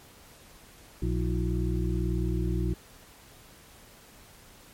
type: harmonic tone with a mistuned harmonic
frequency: 59.8 Hz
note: A#1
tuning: 45 cents sharp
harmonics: 1 / 2 / 3 / 5 / 6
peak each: -28 / -31 / -33 / -35 / -36 dBFS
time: 1.02-2.74 s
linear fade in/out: 5 ms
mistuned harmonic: 5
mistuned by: +120 cents
effects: pink hiss -53 dBFS RMS until 4.73 s + MP3 64 kbps